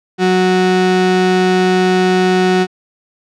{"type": "tone pair together", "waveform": "35% pulse", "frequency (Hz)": [184.4, 368.8], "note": ["F#3", "F#4"], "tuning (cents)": [-6, -6], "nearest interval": "octave", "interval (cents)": 1200, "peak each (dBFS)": -12, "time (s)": [0.18, 2.67], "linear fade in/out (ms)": 50, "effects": ["low-pass 5000 Hz 12 dB/octave"]}